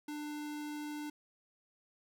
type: tone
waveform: square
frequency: 297.8 Hz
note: D4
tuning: 24 cents sharp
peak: -40 dBFS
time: 0.08-1.1 s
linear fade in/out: 5 ms
effects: none